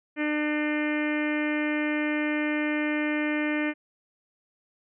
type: harmonic tone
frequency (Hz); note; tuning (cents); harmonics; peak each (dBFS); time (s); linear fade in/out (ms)
300; D4; +37; 1 / 2 / 3 / 4 / 5 / 6 / 7 / 8 / 9 / 10; -26 / -34 / -41 / -42 / -38 / -34 / -35 / -36 / -46 / -47; 0.16-3.74; 50
effects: none